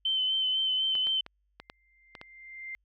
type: tone with vibrato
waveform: sine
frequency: 3070 Hz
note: G7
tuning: 37 cents flat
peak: -25 dBFS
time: 0.05-1.21 s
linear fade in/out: 5 ms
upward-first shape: sine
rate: 4 Hz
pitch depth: 24 cents each way
type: clicks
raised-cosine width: 0.3 ms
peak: -26 dBFS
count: 7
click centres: 0.953 / 1.07 / 1.264 / 1.6 / 1.699 / 2.152 / 2.214 s
type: tone with exponential growth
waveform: sine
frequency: 2093 Hz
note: C7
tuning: in tune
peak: -35 dBFS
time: 1.6-2.75 s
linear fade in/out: 0 ms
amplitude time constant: 250 ms
effects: added 50 Hz sine -70 dBFS peak until 2.84 s